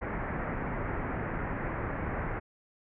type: low-pass noise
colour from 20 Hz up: pink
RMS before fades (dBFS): -34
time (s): 0.01-2.4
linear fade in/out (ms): 20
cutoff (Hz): 2100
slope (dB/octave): 48
effects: none